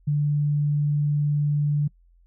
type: tone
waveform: sine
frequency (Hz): 146.83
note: D3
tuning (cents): 0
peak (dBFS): -19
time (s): 0.07-1.88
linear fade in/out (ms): 10
effects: noise-tail reverb RT60 0.1 s tail -25 dB re dry + added 43 Hz sine -54 dBFS peak until 2.26 s